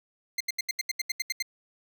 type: tone bursts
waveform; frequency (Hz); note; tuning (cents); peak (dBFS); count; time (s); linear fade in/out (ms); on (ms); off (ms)
20% pulse; 2090; C7; -2; -21; 11; 0.38-1.425; 5; 25; 77
effects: none